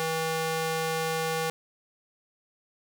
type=tone with high-pass filter; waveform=square; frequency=161.3 Hz; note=E3; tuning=37 cents flat; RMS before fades=-29 dBFS; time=0-1.5 s; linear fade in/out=0 ms; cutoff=420 Hz; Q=0.82; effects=none